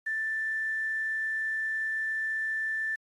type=tone with quantisation; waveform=sine; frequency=1767 Hz; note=A6; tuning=7 cents sharp; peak=-28 dBFS; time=0.06-2.96 s; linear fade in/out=10 ms; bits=9; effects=AAC 32 kbps